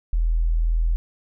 sine tone, 41.09 Hz, E1, 5 cents flat, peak -17 dBFS, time 0.13-0.96 s, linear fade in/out 0 ms, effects none

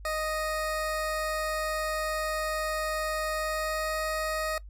20% pulse tone with pitch glide, 622.3 to 626.3 Hz, D#5 to D#5, 0 to +11 cents, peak -24 dBFS, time 0.05-4.58 s, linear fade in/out 2 ms, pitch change +11 cents, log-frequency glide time 3.34-4 s, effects noise-tail reverb RT60 0.1 s tail -19 dB re dry + added 50 Hz sine -42 dBFS peak until 4.69 s

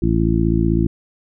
harmonic tone, 55.8 Hz, A1, 25 cents sharp, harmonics 1 / 2 / 3 / 4 / 5 / 6, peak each -20 / -21 / -20 / -22 / -24 / -20 dBFS, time 0.02-0.87 s, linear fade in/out 5 ms, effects none

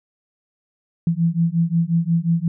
sine beating tone pair, 164.81 / 170.41 Hz, E3 / F3, 0 / -42 cents, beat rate 5.6 Hz, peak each -19 dBFS, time 1.07-2.48 s, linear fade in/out 2 ms, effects none

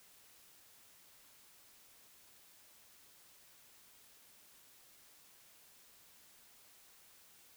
silence, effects white hiss -63 dBFS RMS until 7.56 s

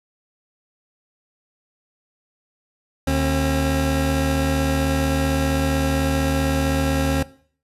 25% pulse tone pair together, 75.65 / 269.6 Hz, D#2 / C#4, -48 / -48 cents, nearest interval octave + minor seventh, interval 2200 cents, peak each -17 dBFS, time 3.07-7.23 s, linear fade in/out 5 ms, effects noise-tail reverb RT60 0.5 s tail -19 dB re dry + resampled to 32000 Hz

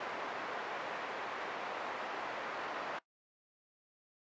pink band-pass noise, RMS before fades -41 dBFS, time 0-2.99 s, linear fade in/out 5 ms, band 590 to 1700 Hz, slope 12 dB/octave, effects noise-tail reverb RT60 0.1 s tail -20 dB re dry + resampled to 16000 Hz

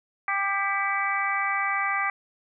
harmonic tone with a mistuned harmonic, 395.7 Hz, G4, 16 cents sharp, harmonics 2 / 3 / 4 / 5 / 6, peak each -31 / -28 / -33 / -28 / -31 dBFS, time 0.28-2.1 s, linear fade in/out 2 ms, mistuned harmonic 6, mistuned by -54 cents, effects none

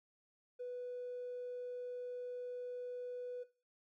triangle tone, 493.9 Hz, B4, in tune, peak -37 dBFS, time 0.59-3.44 s, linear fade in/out 20 ms, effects noise-tail reverb RT60 0.3 s tail -18 dB re dry + tanh soft clip ceiling -39 dBFS

